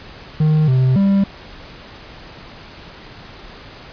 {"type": "tone with pitch steps", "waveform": "triangle", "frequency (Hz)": [154.5, 129.4, 197.1], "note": ["D#3", "C3", "G3"], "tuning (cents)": [-12, -19, 10], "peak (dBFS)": -9, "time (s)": [0.4, 1.24], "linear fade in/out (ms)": 5, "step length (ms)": 280, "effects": ["pink hiss -38 dBFS RMS until 3.92 s", "resampled to 11025 Hz"]}